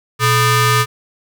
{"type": "ring-modulated tone", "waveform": "sawtooth", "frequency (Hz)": 553, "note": "C#5", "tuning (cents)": -4, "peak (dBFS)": -4, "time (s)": [0.19, 0.86], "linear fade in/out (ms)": 50, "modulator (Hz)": 674, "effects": []}